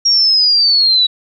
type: linear sweep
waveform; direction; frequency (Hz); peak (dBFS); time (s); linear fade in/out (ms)
sine; down; 5620 to 3878; -8; 0.05-1.07; 10
effects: none